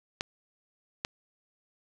clicks, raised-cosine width 0.2 ms, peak -13 dBFS, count 2, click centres 0.209 / 1.049 s, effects none

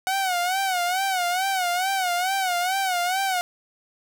sawtooth tone with vibrato, 740 Hz, F#5, in tune, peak -18 dBFS, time 0.07-3.41 s, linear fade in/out 0 ms, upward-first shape sine, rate 2.3 Hz, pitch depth 100 cents each way, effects none

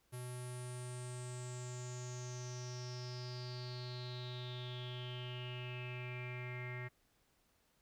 square tone with low-pass filter sweep, 124.3 Hz, B2, 12 cents sharp, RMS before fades -45 dBFS, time 0.12-6.89 s, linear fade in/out 20 ms, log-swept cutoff 11000 to 2000 Hz, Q 9.4, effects pink hiss -75 dBFS RMS until 7.81 s

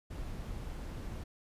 brown noise, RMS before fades -41 dBFS, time 0.1-1.24 s, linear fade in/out 10 ms, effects resampled to 32000 Hz

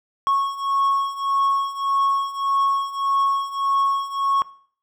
triangle beating tone pair, 1100 / 1101.7 Hz, C#6 / C#6, -14 / -11 cents, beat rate 1.7 Hz, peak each -22 / -19 dBFS, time 0.27-4.42 s, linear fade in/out 0 ms, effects noise-tail reverb RT60 0.5 s tail -19 dB re dry

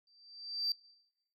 sine tone with exponential growth, 4672 Hz, D8, 10 cents flat, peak -27 dBFS, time 0.07-0.72 s, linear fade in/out 2 ms, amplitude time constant 140 ms, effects noise-tail reverb RT60 1.0 s tail -25 dB re dry + tanh soft clip ceiling -26 dBFS

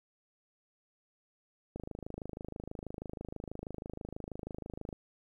click train, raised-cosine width 2 ms, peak -27 dBFS, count 84, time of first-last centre 1.76-4.928 s, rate 26.2 Hz, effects 11-bit

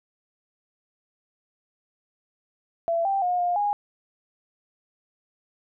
sine tone with pitch steps, 672 / 785 / 717 / 707 / 822 Hz, E5 / G5 / F5 / F5 / G#5, +33 / +2 / +45 / +21 / -18 cents, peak -21 dBFS, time 2.88-3.73 s, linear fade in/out 0 ms, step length 170 ms, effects none

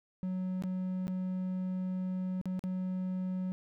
triangle tone with dropouts, 185 Hz, F#3, in tune, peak -30 dBFS, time 0.23-3.52 s, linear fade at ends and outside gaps 0 ms, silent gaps 0.623-0.637 / 1.07-1.08 / 2.414-2.456 / 2.593-2.639 s, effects none

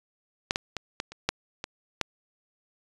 clicks, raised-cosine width 0.2 ms, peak -7 / -10 / -14 / -12 / -25 / -6 / -16 / -7 dBFS, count 8, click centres 0.509 / 0.559 / 0.767 / 1.001 / 1.12 / 1.29 / 1.641 / 2.013 s, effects resampled to 22050 Hz

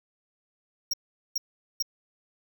square tone bursts, 5588 Hz, F8, in tune, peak -25 dBFS, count 3, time 0.91-1.825 s, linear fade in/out 5 ms, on 25 ms, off 420 ms, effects 9-bit

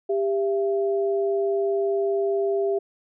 sine tone pair together, 396.9 / 672 Hz, G4 / E5, +22 / +33 cents, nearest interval major sixth, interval 911 cents, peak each -21 / -28 dBFS, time 0.09-2.79 s, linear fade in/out 10 ms, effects none

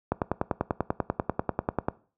click train, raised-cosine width 1 ms, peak -10 dBFS, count 19, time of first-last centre 0.12-1.885 s, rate 10.2 Hz, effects noise-tail reverb RT60 0.4 s tail -20 dB re dry + high-pass 60 Hz 12 dB/octave

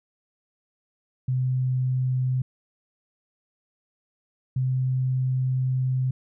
sine tone pair in turn, 128.4 / 129.29 Hz, C3 / C3, -32 / -20 cents, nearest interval unison, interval 12 cents, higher second, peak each -21 dBFS, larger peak neither, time 1.28-2.42 / 4.56-6.11 s, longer second, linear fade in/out 5 ms, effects none

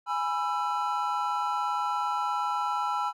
triangle chord, E major, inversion first, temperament equal with one note detuned, 830.6 / 987.8 / 1336.1 Hz, G#5 / B5 / E6, 0 / 0 / +23 cents, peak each -29 dBFS, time 0.06-3.13 s, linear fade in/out 50 ms, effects none

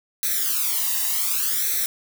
blue noise with flanger, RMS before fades -23 dBFS, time 0.23-1.86 s, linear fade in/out 0 ms, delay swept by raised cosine 0.5 to 1.07 ms, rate 0.67 Hz, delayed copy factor +1, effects none

